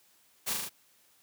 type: noise with echo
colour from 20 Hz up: white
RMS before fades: -32 dBFS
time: 0.46-0.54 s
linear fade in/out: 20 ms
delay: 39 ms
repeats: 4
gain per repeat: -2 dB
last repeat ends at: 0.696 s
effects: white hiss -65 dBFS RMS until 1.22 s + high-pass 80 Hz 12 dB/octave